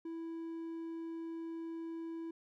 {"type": "tone", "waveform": "triangle", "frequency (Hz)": 329.6, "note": "E4", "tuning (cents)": 0, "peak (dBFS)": -38, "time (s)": [0.05, 2.31], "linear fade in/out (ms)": 5, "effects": []}